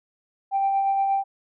sine tone with tremolo, 785 Hz, G5, 2 cents sharp, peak -17 dBFS, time 0.51-1.24 s, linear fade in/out 50 ms, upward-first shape sine, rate 8.5 Hz, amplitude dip 30%, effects tanh soft clip ceiling -15 dBFS

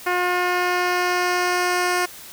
10% pulse tone with low-pass filter sweep, 358.1 Hz, F4, 43 cents sharp, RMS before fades -21 dBFS, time 0.06-2.06 s, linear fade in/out 10 ms, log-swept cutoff 2600 to 11000 Hz, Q 0.83, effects white hiss -40 dBFS RMS until 2.32 s

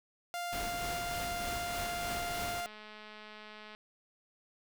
sawtooth tone, 698.5 Hz, F5, in tune, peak -32 dBFS, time 0.34-2.66 s, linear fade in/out 0 ms
pink noise with tremolo, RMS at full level -40 dBFS, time 0.52-2.61 s, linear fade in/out 10 ms, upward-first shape sine, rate 3.3 Hz, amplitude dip 35%
click train, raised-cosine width 0.3 ms, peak -34 dBFS, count 446, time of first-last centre 1.66-3.749 s, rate 213 Hz
effects none

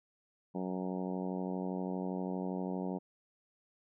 harmonic tone, 92.5 Hz, F#2, in tune, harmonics 2 / 3 / 4 / 5 / 6 / 7 / 8 / 9 / 10, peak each -37 / -41 / -43 / -45 / -47 / -48 / -49 / -50 / -51 dBFS, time 0.54-2.99 s, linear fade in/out 20 ms, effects none

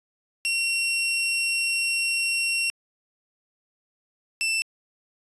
sawtooth tone pair in turn, 2734 / 2668 Hz, F7 / E7, -37 / +20 cents, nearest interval unison, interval 43 cents, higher first, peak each -19 dBFS, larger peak neither, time 0.45-2.7 / 4.41-4.62 s, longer first, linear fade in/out 0 ms, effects resampled to 24000 Hz

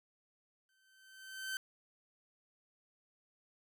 sawtooth tone with exponential growth, 1542 Hz, G6, 29 cents flat, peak -32 dBFS, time 0.69-1.57 s, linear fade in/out 1 ms, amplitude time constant 190 ms, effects none

